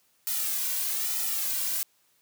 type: noise with flanger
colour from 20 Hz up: blue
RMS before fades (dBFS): -29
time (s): 0.27-1.83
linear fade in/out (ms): 0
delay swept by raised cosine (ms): 1.8 to 2.34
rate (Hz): 1.1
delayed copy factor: -0.8
effects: white hiss -67 dBFS RMS until 2.21 s + high-pass 100 Hz 12 dB/octave